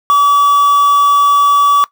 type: tone with quantisation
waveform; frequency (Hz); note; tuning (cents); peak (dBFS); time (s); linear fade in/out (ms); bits
triangle; 1145; D6; -44; -4; 0.1-1.84; 0; 4
effects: noise-tail reverb RT60 0.1 s tail -20 dB re dry